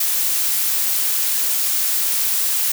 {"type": "noise", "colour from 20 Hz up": "blue", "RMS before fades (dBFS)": -19, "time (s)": [0, 2.72], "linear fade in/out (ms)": 5, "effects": []}